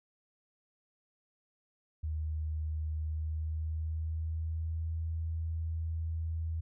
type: tone with pitch glide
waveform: sine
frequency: 77.78 to 81.27 Hz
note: D#2 to E2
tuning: 0 to -24 cents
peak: -32 dBFS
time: 2.03-6.61 s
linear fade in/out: 10 ms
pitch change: +76 cents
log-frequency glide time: 2.99-4.93 s
effects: none